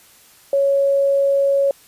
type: tone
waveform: sine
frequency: 555 Hz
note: C#5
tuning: 2 cents sharp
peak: -13 dBFS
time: 0.53-1.71 s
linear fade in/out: 2 ms
effects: white hiss -49 dBFS RMS until 1.87 s + resampled to 32000 Hz